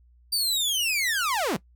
sawtooth linear sweep, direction down, 4699 to 130.81 Hz, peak -20 dBFS, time 0.32-1.57 s, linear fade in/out 10 ms, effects noise-tail reverb RT60 0.1 s tail -19 dB re dry + added 60 Hz sine -54 dBFS peak until 1.75 s

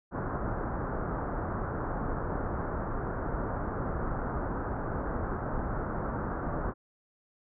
pink low-pass noise, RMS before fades -33 dBFS, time 0.11-6.74 s, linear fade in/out 50 ms, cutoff 1500 Hz, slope 48 dB/octave, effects none

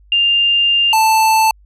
sine / square tone pair in turn, 2799 / 881.6 Hz, F7 / A5, +3 / +3 cents, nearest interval octave + minor sixth, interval 2000 cents, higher first, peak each -10 dBFS, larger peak neither, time 0.12-0.93 / 0.93-1.51 s, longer first, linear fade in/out 2 ms, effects added 50 Hz sine -44 dBFS peak until 1.65 s + resampled to 32000 Hz

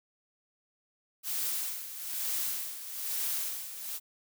blue noise with tremolo, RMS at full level -32 dBFS, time 1.23-4 s, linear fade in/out 50 ms, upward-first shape sine, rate 1.1 Hz, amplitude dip 70%, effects none

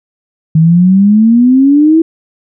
sine exponential sweep, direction up, 156.2 to 330.9 Hz, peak -3 dBFS, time 0.55-2.02 s, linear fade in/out 5 ms, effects none

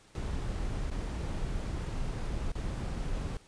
brown noise with dropouts, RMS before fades -34 dBFS, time 0.15-3.37 s, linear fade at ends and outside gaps 1 ms, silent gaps 0.901-0.914 / 2.519-2.553 s, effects pink hiss -60 dBFS RMS until 3.47 s + resampled to 22050 Hz

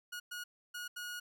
sawtooth tone bursts at uneven times, 1447 Hz, F#6, 39 cents flat, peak -37 dBFS, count 4, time 0.12-0.2 / 0.31-0.44 / 0.74-0.88 / 0.96-1.2 s, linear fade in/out 10 ms, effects none

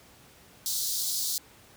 pink high-pass noise, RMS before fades -30 dBFS, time 0.66-1.38 s, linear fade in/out 0 ms, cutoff 3900 Hz, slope 48 dB/octave, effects pink hiss -55 dBFS RMS until 1.76 s + high-pass 60 Hz 12 dB/octave

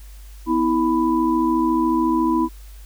sine tone cluster, 250.3 / 324.3 / 993 Hz, B3 / E4 / B5, +23 / -28 / +9 cents, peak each -22 / -18 / -22 dBFS, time 0.46-2.49 s, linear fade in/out 50 ms, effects added 50 Hz sine -37 dBFS peak until 2.85 s + white hiss -51 dBFS RMS until 2.85 s

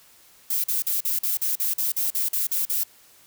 violet noise bursts, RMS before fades -24 dBFS, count 13, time 0.5-2.836 s, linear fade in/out 5 ms, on 140 ms, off 43 ms, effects white hiss -54 dBFS RMS until 3.26 s

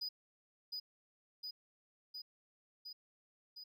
triangle tone with echo, 4960 Hz, D#8, 6 cents flat, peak -37 dBFS, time 0.01-0.09 s, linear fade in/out 10 ms, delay 710 ms, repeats 5, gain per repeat -2 dB, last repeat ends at 3.64 s, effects none

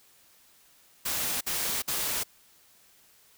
white noise bursts, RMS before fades -30 dBFS, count 3, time 1.05-2.236 s, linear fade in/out 10 ms, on 360 ms, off 53 ms, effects white hiss -60 dBFS RMS until 3.37 s

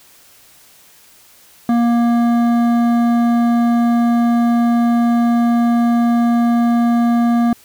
sine tone with hard clipping, 236 Hz, A#3, 22 cents sharp, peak -13 dBFS, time 1.69-7.53 s, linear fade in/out 2 ms, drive 11 dB, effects white hiss -47 dBFS RMS until 7.64 s

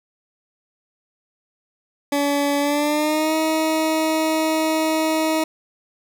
20% pulse tone with pitch glide, 285.3 to 316.6 Hz, C#4 to D#4, +50 to +30 cents, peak -13 dBFS, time 2.12-5.44 s, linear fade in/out 5 ms, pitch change +180 cents, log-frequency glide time 2.59-3.35 s, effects none

